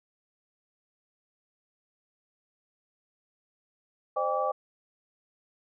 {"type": "tone cluster", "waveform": "sine", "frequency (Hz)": [521, 607, 801, 1153], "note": ["C5", "D#5", "G5", "D6"], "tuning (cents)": [-7, -43, 37, -32], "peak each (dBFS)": -31, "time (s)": [4.16, 4.52], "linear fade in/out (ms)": 10, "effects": []}